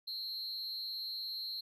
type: tone with amplitude modulation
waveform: triangle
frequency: 4160 Hz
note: C8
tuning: 11 cents flat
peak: -33 dBFS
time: 0.07-1.61 s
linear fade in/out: 10 ms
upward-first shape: sine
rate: 237 Hz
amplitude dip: 90%
effects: none